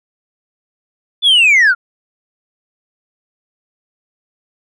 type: linear sweep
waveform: sine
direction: down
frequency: 3520 to 1356 Hz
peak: -4 dBFS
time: 1.22-1.75 s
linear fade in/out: 50 ms
effects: tanh soft clip ceiling -5 dBFS